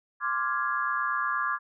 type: chord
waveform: sine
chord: D half-diminished seventh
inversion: third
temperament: equal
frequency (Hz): 1046.5 / 1174.7 / 1396.9 / 1661.2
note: C6 / D6 / F6 / Ab6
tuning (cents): 0 / 0 / 0 / 0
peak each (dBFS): -33 / -29 / -33 / -31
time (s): 0.2-1.59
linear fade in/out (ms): 50
effects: none